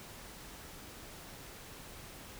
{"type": "silence", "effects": ["pink hiss -50 dBFS RMS until 2.39 s"]}